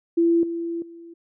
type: tone with level steps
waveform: sine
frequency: 336.8 Hz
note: E4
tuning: 37 cents sharp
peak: -15 / -25 / -39 dBFS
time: 0.17-1.14 s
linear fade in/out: 10 ms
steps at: 0.43 / 0.82 s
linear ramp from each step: 2 ms
effects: none